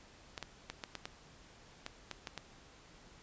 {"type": "clicks", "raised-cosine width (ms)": 0.2, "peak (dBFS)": -23, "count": 10, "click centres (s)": [0.378, 0.427, 0.7, 0.838, 0.953, 1.055, 1.864, 2.113, 2.272, 2.377], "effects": ["pink hiss -59 dBFS RMS until 3.22 s", "resampled to 16000 Hz"]}